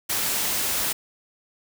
white noise, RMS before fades -25 dBFS, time 0.09-0.93 s, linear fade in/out 10 ms, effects none

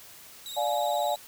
sawtooth tone with vibrato, 3814 Hz, A#7, 39 cents sharp, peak -34 dBFS, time 0.46-1.16 s, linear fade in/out 0 ms, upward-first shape sine, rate 19 Hz, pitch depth 56 cents each way
sine chord, D diminished, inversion none, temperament just, 587.3 / 704.8 / 845.8 Hz, D5 / F5 / Ab5, 0 / +16 / +31 cents, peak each -29 dBFS, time 0.56-1.16 s, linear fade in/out 20 ms
effects white hiss -49 dBFS RMS until 1.27 s

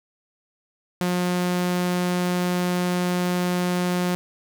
sawtooth tone, 178.8 Hz, F3, 41 cents sharp, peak -17 dBFS, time 1.01-4.15 s, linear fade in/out 0 ms, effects none

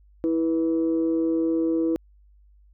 sine tone pair together, 326.7 / 489.5 Hz, E4 / B4, -15 / -15 cents, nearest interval perfect fifth, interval 700 cents, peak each -20 / -27 dBFS, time 0.24-1.96 s, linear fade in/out 0 ms, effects tanh soft clip ceiling -14 dBFS + added 50 Hz sine -52 dBFS peak until 2.73 s

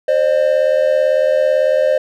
triangle tone pair together, 527 / 605 Hz, C5 / D#5, +12 / -49 cents, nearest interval major second, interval 239 cents, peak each -12 dBFS, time 0.08-1.98 s, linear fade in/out 5 ms, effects none

